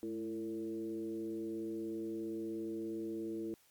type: tone with frequency modulation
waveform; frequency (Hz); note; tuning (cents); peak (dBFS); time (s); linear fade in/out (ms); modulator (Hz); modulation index
sine; 334.2; E4; +24; -37; 0.03-3.54; 0; 117; 0.81
effects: white hiss -68 dBFS RMS until 3.7 s + MP3 96 kbps